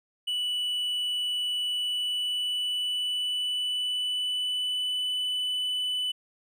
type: tone with pitch glide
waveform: triangle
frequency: 2960 to 2991 Hz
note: F#7 to F#7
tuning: 0 to +18 cents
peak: -25 dBFS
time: 0.27-6.12 s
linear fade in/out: 10 ms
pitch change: +18 cents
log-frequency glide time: 1.67-5.08 s
effects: none